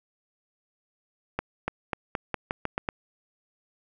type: accelerating click train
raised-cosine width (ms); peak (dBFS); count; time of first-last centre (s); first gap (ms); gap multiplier
0.5; -12; 9; 1.39-2.889; 290; 0.87
effects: none